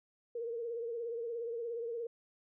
sine tone with vibrato, 466.2 Hz, A#4, in tune, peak -36 dBFS, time 0.35-2.07 s, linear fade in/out 5 ms, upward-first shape triangle, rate 17 Hz, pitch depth 67 cents each way, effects none

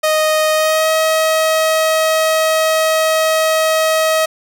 sawtooth tone with pitch glide, 622.3 to 635.4 Hz, D#5 to D#5, 0 to +36 cents, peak -8 dBFS, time 0.03-4.26 s, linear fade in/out 10 ms, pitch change +36 cents, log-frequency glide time 0.54-0.9 s, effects none

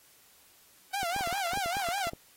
sawtooth tone with vibrato, 740 Hz, F#5, in tune, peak -26 dBFS, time 0.93-2.1 s, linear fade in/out 10 ms, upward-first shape sine, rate 5 Hz, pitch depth 160 cents each way
clicks, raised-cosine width 2 ms, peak -26 dBFS, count 12, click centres 1.031 / 1.163 / 1.209 / 1.274 / 1.327 / 1.534 / 1.574 / 1.66 / 1.769 / 1.887 / 2.071 / 2.134 s
effects white hiss -60 dBFS RMS until 2.36 s + AAC 48 kbps

